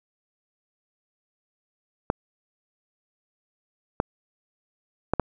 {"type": "clicks", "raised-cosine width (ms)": 1, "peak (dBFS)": -7, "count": 4, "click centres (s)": [2.101, 4.001, 5.136, 5.197], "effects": []}